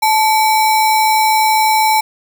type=tone with sample-and-hold; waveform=sine; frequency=872 Hz; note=A5; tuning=16 cents flat; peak=-9 dBFS; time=0.02-2.01 s; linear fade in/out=10 ms; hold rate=3150 Hz; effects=none